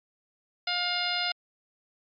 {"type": "harmonic tone with a mistuned harmonic", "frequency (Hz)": 710, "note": "F5", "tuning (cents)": 28, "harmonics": [1, 2, 3, 4, 5, 6, 7], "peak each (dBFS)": [-34, -34, -34, -34, -34, -34, -34], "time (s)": [0.67, 1.32], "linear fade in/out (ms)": 5, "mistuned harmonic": 6, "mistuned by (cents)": -39, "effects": ["MP3 48 kbps"]}